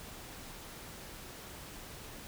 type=silence; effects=pink hiss -48 dBFS RMS until 2.27 s